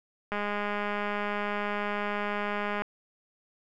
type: click train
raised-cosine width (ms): 0.5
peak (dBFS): -17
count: 516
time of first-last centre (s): 0.32-2.82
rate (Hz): 206
effects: none